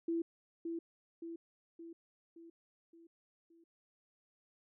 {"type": "tone with echo", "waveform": "sine", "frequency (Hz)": 333.5, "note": "E4", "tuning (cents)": 20, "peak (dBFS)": -32, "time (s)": [0.08, 0.22], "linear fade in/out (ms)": 5, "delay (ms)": 570, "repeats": 6, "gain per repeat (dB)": -5, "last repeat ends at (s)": 3.64, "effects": []}